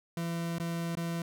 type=tone with dropouts; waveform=40% pulse; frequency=168.4 Hz; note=E3; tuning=37 cents sharp; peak=-31 dBFS; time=0.17-1.22 s; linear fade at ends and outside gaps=2 ms; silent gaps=0.584-0.599 / 0.953-0.971 s; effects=none